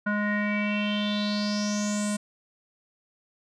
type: tone with low-pass filter sweep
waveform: square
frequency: 207.7 Hz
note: G#3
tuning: in tune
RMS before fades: -27 dBFS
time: 0.06-2.17 s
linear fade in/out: 10 ms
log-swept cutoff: 1500 to 8700 Hz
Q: 6.9
effects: none